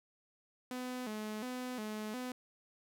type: tone with vibrato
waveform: sawtooth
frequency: 232.1 Hz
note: A#3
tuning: 7 cents flat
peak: -35 dBFS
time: 0.71-2.32 s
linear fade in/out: 2 ms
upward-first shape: square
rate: 1.4 Hz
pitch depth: 140 cents each way
effects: none

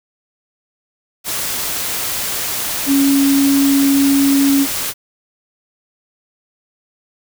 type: tone in noise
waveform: sine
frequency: 277.2 Hz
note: C#4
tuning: in tune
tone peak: -10 dBFS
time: 2.86-4.67 s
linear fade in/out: 50 ms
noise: white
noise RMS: -21 dBFS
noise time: 1.24-4.94 s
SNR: +8 dB
effects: none

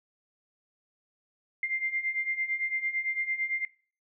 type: beating tone pair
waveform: sine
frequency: 2093 / 2101.9 Hz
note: C7 / C7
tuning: 0 / +7 cents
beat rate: 8.9 Hz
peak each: -33 / -30 dBFS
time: 1.63-3.65 s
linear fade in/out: 2 ms
effects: noise-tail reverb RT60 0.4 s tail -20 dB re dry

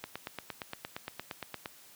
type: click train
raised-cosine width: 0.3 ms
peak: -21 dBFS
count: 15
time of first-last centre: 0.04-1.658 s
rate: 8.65 Hz
effects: white hiss -56 dBFS RMS until 1.95 s + high-pass 80 Hz 12 dB/octave

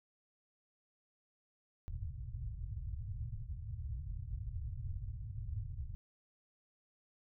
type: low-pass noise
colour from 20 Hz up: white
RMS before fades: -42 dBFS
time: 1.88-5.95 s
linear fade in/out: 0 ms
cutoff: 120 Hz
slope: 48 dB/octave
effects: none

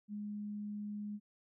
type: tone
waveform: sine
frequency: 207.7 Hz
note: G#3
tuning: in tune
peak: -39 dBFS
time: 0.08-1.2 s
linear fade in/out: 50 ms
effects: none

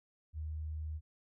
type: tone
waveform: sine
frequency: 77.6 Hz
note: D#2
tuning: 4 cents flat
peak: -37 dBFS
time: 0.33-1.01 s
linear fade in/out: 50 ms
effects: none

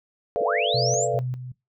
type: chord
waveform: sine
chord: B half-diminished seventh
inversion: third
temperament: equal with one note detuned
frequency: 440 / 493.9 / 587.3 / 686.9 Hz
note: A4 / B4 / D5 / F5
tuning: 0 / 0 / 0 / -29 cents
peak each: -27 dBFS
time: 0.36-1.19 s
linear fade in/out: 0 ms
type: linear sweep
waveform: sine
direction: up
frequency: 86.8 to 7840 Hz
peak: -24 dBFS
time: 0.4-1.08 s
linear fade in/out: 50 ms
type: tone with tremolo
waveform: sine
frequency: 126.2 Hz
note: B2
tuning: 38 cents sharp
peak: -25 dBFS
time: 0.74-1.52 s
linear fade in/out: 5 ms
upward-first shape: square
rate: 2.5 Hz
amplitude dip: 60%
effects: noise-tail reverb RT60 0.2 s tail -20 dB re dry

